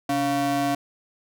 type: ring-modulated tone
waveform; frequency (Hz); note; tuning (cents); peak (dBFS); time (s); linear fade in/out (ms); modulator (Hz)
square; 207.7; G#3; 0; -19; 0.09-0.75; 5; 492
effects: none